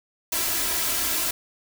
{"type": "noise with comb filter", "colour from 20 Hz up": "white", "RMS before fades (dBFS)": -25, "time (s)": [0.32, 1.31], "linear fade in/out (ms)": 5, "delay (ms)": 3, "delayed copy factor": 0.85, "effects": []}